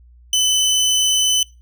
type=tone; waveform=25% pulse; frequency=3018 Hz; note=F#7; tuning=34 cents sharp; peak=-10 dBFS; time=0.33-1.43 s; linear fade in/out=2 ms; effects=noise-tail reverb RT60 0.3 s tail -24 dB re dry + added 60 Hz sine -44 dBFS peak until 1.61 s